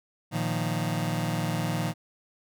sawtooth chord, Bb suspended fourth, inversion none, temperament just, 116.54 / 155.39 / 174.81 Hz, Bb2 / Eb3 / F3, 0 / -2 / +2 cents, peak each -27 / -26 / -27 dBFS, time 0.31-1.94 s, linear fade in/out 50 ms, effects none

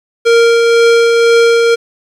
square tone with tremolo, 465 Hz, A#4, 4 cents flat, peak -5 dBFS, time 0.25-1.76 s, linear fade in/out 20 ms, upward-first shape triangle, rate 2 Hz, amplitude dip 30%, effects low-pass 6000 Hz 12 dB/octave + 7-bit

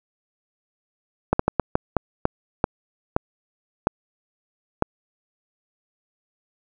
slowing click train, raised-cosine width 1 ms, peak -3 dBFS, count 11, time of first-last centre 1.33-4.824 s, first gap 64 ms, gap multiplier 1.35, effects none

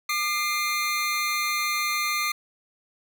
25% pulse tone pair together, 1206.5 / 2100 Hz, D6 / C7, +46 / +6 cents, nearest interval minor seventh, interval 960 cents, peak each -23 dBFS, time 0.09-2.32 s, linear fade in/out 5 ms, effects none

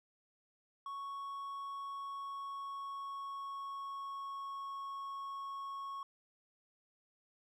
triangle tone with pitch glide, 1109 to 1101.3 Hz, C#6 to C#6, 0 to -12 cents, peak -39 dBFS, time 0.86-6.03 s, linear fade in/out 2 ms, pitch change -12 cents, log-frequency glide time 1.82-4.76 s, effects none

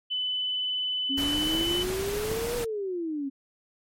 sine tone, 3007 Hz, F#7, 27 cents sharp, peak -26 dBFS, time 0.1-1.84 s, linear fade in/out 20 ms
sine exponential two-way sweep, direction up then down, 267.5 to 487.7 to 267.5 Hz, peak -28 dBFS, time 1.09-3.3 s, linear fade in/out 20 ms, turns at 2.57 s
pink noise, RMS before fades -34 dBFS, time 1.17-2.65 s, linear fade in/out 10 ms
clicks, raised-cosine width 2 ms, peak -23 dBFS, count 5, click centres 1.55 / 1.611 / 1.712 / 1.903 / 2.315 s
effects MP3 64 kbps

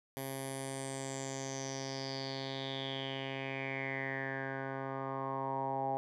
10% pulse tone with low-pass filter sweep, 134.7 Hz, C#3, 49 cents flat, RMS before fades -39 dBFS, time 0.17-5.97 s, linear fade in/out 0 ms, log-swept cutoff 12000 to 790 Hz, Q 6.8, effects none

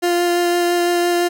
30% pulse tone with vibrato, 349.2 Hz, F4, in tune, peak -12 dBFS, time 0.02-1.29 s, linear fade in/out 20 ms, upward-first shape sine, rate 5.9 Hz, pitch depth 9 cents each way, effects none

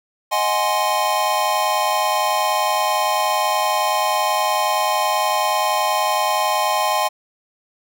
square chord, Ab dominant seventh, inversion second, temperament equal, 622.3 / 740 / 830.6 / 1046.5 Hz, Eb5 / Gb5 / Ab5 / C6, 0 / 0 / 0 / 0 cents, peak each -25 / -25 / -22 / -22 dBFS, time 0.31-7.09 s, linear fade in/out 20 ms, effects none

